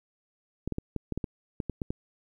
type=clicks; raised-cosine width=3 ms; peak=-18 dBFS; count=11; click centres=0.676 / 0.723 / 0.784 / 0.963 / 1.123 / 1.176 / 1.242 / 1.602 / 1.697 / 1.818 / 1.905 s; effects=10-bit